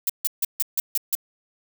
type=noise bursts; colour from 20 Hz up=violet; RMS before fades=-22 dBFS; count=7; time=0.07-1.152 s; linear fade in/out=2 ms; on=26 ms; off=150 ms; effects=none